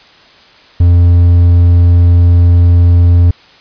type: tone with hard clipping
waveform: triangle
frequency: 87.1 Hz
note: F2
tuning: 4 cents flat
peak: -4 dBFS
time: 0.8-3.31 s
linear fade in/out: 5 ms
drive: 6 dB
effects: white hiss -41 dBFS RMS until 3.6 s + resampled to 11025 Hz

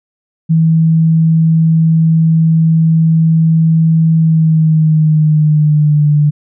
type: tone with pitch glide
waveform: sine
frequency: 161.8 to 148.37 Hz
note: E3 to D3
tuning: -32 to +18 cents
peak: -6 dBFS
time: 0.49-6.31 s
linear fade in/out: 20 ms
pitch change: -150 cents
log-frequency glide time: 4.16-6.07 s
effects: none

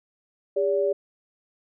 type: tone pair together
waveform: sine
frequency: 403 / 573.6 Hz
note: G4 / D5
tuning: +48 / -41 cents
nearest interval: tritone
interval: 611 cents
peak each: -23 dBFS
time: 0.56-0.93 s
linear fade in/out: 10 ms
effects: none

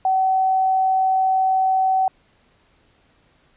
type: tone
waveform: sine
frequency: 759 Hz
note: F#5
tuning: 44 cents sharp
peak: -15 dBFS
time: 0.05-2.08 s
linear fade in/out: 2 ms
effects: pink hiss -59 dBFS RMS until 3.56 s + resampled to 8000 Hz

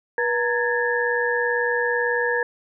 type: tone cluster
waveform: sine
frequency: 482.7 / 923 / 1668 / 1786 Hz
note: B4 / A#5 / G#6 / A6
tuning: -40 / -17 / +7 / +25 cents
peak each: -23 / -28 / -24 / -27 dBFS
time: 0.18-2.43 s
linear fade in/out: 2 ms
effects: none

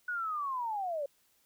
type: linear sweep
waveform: sine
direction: down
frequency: 1480 to 544 Hz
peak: -32 dBFS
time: 0.08-1.06 s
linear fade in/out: 5 ms
effects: white hiss -70 dBFS RMS until 1.45 s

